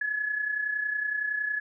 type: tone with amplitude modulation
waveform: sine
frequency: 1700 Hz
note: G#6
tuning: 40 cents sharp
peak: -24 dBFS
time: 0.01-1.6 s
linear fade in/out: 5 ms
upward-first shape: sine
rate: 30.8 Hz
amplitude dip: 60%
effects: none